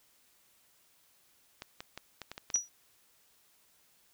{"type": "clicks", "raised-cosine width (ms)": 0.2, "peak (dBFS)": -24, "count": 8, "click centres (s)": [1.621, 1.805, 1.976, 2.217, 2.316, 2.379, 2.502, 2.558]}
{"type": "tone with exponential decay", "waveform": "sine", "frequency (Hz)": 5830, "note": "F#8", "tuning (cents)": -26, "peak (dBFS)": -22, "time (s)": [2.54, 2.69], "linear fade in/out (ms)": 5, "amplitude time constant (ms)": 32}
{"effects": ["white hiss -67 dBFS RMS until 4.13 s"]}